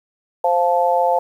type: chord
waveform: sine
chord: F major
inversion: second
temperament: just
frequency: 523.8 / 698.5 / 873.1 Hz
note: C5 / F5 / A5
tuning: +2 / 0 / -14 cents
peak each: -18 dBFS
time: 0.44-1.19 s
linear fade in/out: 5 ms
effects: 8-bit